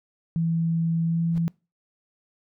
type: tone with pitch glide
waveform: sine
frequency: 165.3 to 166.93 Hz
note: E3 to E3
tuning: +5 to +22 cents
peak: -21 dBFS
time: 0.36-1.48 s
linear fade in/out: 0 ms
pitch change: +17 cents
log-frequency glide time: 1.05-1.2 s
type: noise with exponential growth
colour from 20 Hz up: brown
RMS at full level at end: -34 dBFS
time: 1.3-1.38 s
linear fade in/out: 0 ms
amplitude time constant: 17 ms
effects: noise-tail reverb RT60 0.3 s tail -25 dB re dry